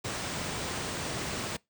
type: band-stop noise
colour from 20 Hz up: pink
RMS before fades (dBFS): -34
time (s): 0.04-1.57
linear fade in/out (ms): 10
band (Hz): 9700 to 16000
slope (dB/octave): 96
effects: noise-tail reverb RT60 0.2 s tail -24 dB re dry + high-pass 80 Hz 12 dB/octave